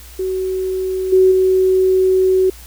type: tone with level steps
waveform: sine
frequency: 375.2 Hz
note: F#4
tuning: 24 cents sharp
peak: -17 / -7 / -10 dBFS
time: 0.19-2.5 s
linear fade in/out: 5 ms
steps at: 1.12 / 1.31 s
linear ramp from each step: 10 ms
effects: added 60 Hz sine -37 dBFS peak until 2.66 s + white hiss -41 dBFS RMS until 2.66 s